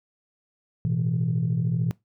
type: chord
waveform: sine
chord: A suspended second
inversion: none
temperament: equal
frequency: 110 / 123.47 / 164.81 Hz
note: A2 / B2 / E3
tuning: 0 / 0 / 0 cents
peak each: -30 / -24 / -24 dBFS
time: 0.85-1.91 s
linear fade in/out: 0 ms
effects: noise-tail reverb RT60 0.2 s tail -23 dB re dry + tanh soft clip ceiling -16 dBFS